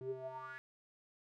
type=tone with band-pass filter sweep; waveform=square; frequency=130 Hz; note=C3; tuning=11 cents flat; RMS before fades=-45 dBFS; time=0.01-0.58 s; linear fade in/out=0 ms; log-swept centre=300 to 1800 Hz; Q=8.5; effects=none